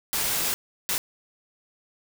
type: noise bursts at uneven times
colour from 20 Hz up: white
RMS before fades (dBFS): -26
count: 2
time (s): 0.13-0.54 / 0.89-0.98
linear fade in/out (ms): 0
effects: none